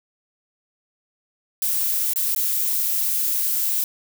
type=noise with dropouts; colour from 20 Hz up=violet; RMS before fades=-22 dBFS; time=1.62-3.84 s; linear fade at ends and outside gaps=2 ms; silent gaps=2.135-2.159 / 2.349-2.361 s; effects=none